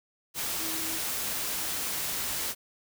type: tone in noise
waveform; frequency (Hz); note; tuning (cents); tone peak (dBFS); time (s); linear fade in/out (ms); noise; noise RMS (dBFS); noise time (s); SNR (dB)
sine; 322.6; E4; -37; -40; 0.57-1; 50; white; -32; 0.34-2.55; -11
effects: none